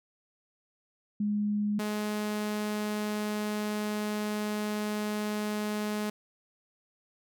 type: tone pair in turn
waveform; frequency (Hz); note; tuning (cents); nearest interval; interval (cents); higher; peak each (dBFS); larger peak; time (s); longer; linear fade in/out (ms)
sine / sawtooth; 207.7 / 210.6; G#3 / G#3; 0 / +24; unison; 24; second; -26; neither; 1.2-1.79 / 1.79-6.1; second; 5
effects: none